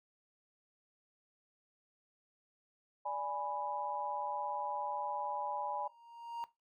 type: chord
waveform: sine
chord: G# diminished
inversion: second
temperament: equal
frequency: 587.3 / 830.6 / 987.8 Hz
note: D5 / G#5 / B5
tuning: 0 / 0 / 0 cents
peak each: -43 / -38 / -40 dBFS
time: 3.05-5.88 s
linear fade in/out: 10 ms
type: tone with exponential growth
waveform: triangle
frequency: 935 Hz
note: A#5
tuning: 5 cents sharp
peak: -34 dBFS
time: 5.65-6.44 s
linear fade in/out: 0 ms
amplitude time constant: 170 ms
effects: noise-tail reverb RT60 0.2 s tail -17 dB re dry